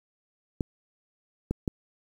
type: clicks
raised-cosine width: 3 ms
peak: -14 dBFS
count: 3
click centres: 0.608 / 1.51 / 1.678 s
effects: 8-bit